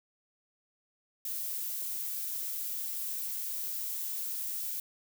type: noise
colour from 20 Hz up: violet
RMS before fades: -36 dBFS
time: 1.25-4.8 s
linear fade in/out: 2 ms
effects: none